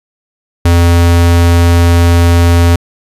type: tone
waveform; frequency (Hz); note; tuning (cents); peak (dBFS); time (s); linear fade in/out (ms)
square; 85.7; F2; -32; -5; 0.65-2.76; 5
effects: resampled to 32000 Hz